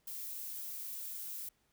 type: noise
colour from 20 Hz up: violet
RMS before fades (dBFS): -43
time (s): 0.07-1.49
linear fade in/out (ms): 5
effects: pink hiss -75 dBFS RMS until 1.72 s